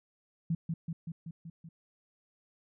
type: tone with echo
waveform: sine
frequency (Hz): 164.81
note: E3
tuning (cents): 0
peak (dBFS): -27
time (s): 0.5-0.55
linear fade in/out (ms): 5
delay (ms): 190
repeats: 6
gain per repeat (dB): -3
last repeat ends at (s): 1.69
effects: none